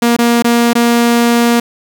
sawtooth tone with dropouts, 236.2 Hz, A#3, 23 cents sharp, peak -4 dBFS, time 0.02-1.6 s, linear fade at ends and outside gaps 5 ms, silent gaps 0.166-0.187 / 0.424-0.444 / 0.733-0.752 s, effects 7-bit

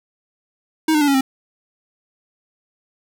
square tone with pitch steps, 316.2 / 302.6 / 289.6 / 277.2 / 265.3 Hz, D#4 / D#4 / D4 / C#4 / C4, +28 / -48 / -24 / 0 / +24 cents, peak -14 dBFS, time 0.88-1.21 s, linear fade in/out 5 ms, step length 66 ms, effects none

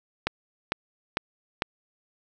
click train, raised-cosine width 0.3 ms, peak -8 dBFS, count 4, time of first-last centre 0.27-1.621 s, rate 2.22 Hz, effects none

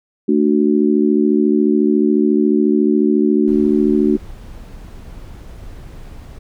harmonic tone, 74.1 Hz, D2, 16 cents sharp, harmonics 3 / 4 / 5, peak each -15 / -15 / -16 dBFS, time 0.28-4.17 s, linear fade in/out 10 ms
brown noise, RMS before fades -34 dBFS, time 3.47-6.39 s, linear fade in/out 10 ms
effects none

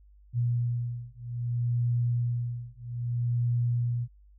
sine beating tone pair, 119.8 / 120.42 Hz, A#2 / B2, +48 / -43 cents, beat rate 0.62 Hz, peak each -29 dBFS, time 0.33-4.08 s, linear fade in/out 50 ms, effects added 50 Hz sine -53 dBFS peak until 4.38 s

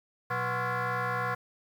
sine tone with frequency modulation, 185 Hz, F#3, in tune, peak -26 dBFS, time 0.3-1.35 s, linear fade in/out 10 ms, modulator 307 Hz, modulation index 5.1, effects tanh soft clip ceiling -26 dBFS + 9-bit

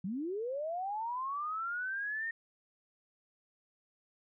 sine linear sweep, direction up, 171.8 to 1848 Hz, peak -34 dBFS, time 0.04-2.31 s, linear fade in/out 5 ms, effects none

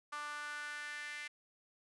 sawtooth tone with high-pass filter sweep, 295.1 Hz, D4, 8 cents sharp, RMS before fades -44 dBFS, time 0.12-1.28 s, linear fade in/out 10 ms, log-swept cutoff 1200 to 2000 Hz, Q 4.4, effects resampled to 24000 Hz

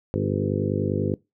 harmonic tone with a mistuned harmonic, 50.1 Hz, G1, 38 cents sharp, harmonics 2 / 3 / 4 / 5 / 6 / 7 / 8 / 9 / 10, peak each -28 / -29 / -30 / -31 / -31 / -32 / -31 / -33 / -32 dBFS, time 0.14-1.14 s, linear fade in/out 0 ms, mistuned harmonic 7, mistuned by +25 cents, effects noise-tail reverb RT60 0.2 s tail -21 dB re dry

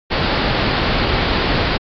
pink low-pass noise, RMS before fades -18 dBFS, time 0.1-1.78 s, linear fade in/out 20 ms, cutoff 4900 Hz, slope 96 dB/octave, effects AAC 32 kbps

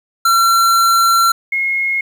square / sine tone pair in turn, 1360 / 2159 Hz, F6 / C#7, -46 / -46 cents, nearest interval minor sixth, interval 800 cents, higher second, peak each -10 / -14 dBFS, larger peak first, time 0.25-1.32 / 1.52-2.01 s, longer first, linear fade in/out 5 ms, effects 8-bit

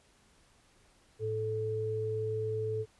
sine tone pair together, 108.81 / 436.1 Hz, A2 / A4, -19 / -15 cents, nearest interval 2 octaves, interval 2404 cents, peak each -36 / -32 dBFS, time 1.19-2.86 s, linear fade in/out 50 ms, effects pink hiss -65 dBFS RMS until 2.99 s + resampled to 24000 Hz

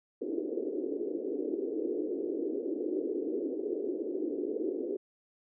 white band-pass noise, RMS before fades -34 dBFS, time 0.21-4.97 s, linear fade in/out 10 ms, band 290 to 440 Hz, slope 48 dB/octave, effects none

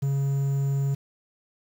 triangle tone with quantisation, 138.59 Hz, C#3, in tune, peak -20 dBFS, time 0.02-0.95 s, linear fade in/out 10 ms, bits 8, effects none

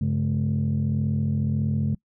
sine tone cluster, 97.8 / 139.5 / 214.1 Hz, G2 / C#3 / A3, -4 / +11 / -47 cents, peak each -25 / -23 / -25 dBFS, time 0.01-1.95 s, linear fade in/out 5 ms, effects noise-tail reverb RT60 0.1 s tail -24 dB re dry + tanh soft clip ceiling -16 dBFS

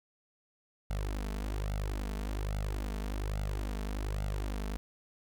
sawtooth tone with flanger, 50.7 Hz, G#1, 41 cents flat, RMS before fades -35 dBFS, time 0.9-4.77 s, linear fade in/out 0 ms, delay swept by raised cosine 1.4 to 4.6 ms, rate 1.2 Hz, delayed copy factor +0.9, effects none

